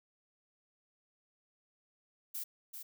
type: noise with echo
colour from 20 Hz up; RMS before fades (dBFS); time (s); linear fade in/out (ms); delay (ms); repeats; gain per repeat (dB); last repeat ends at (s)
violet; -40; 2.34-2.44; 10; 390; 1; -6; 2.83
effects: none